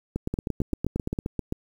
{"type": "two click trains", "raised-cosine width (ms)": 3, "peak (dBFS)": [-14, -14], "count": [10, 10], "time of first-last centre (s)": [[0.16, 1.189], [0.34, 1.524]], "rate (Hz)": [8.75, 7.6], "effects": ["8-bit"]}